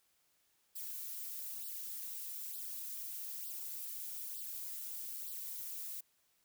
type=noise with flanger; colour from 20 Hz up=violet; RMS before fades=-44 dBFS; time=0.75-6.01 s; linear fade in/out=10 ms; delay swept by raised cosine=0.22 to 5.32 ms; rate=1.1 Hz; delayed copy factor=+0.8; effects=white hiss -75 dBFS RMS until 6.44 s